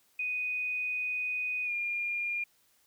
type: tone with pitch glide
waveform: sine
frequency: 2489 to 2411 Hz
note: D#7 to D7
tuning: 0 to +45 cents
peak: -30 dBFS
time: 0.19-2.44 s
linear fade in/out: 5 ms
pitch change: -55 cents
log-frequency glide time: 1.64-1.72 s
effects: white hiss -68 dBFS RMS until 2.86 s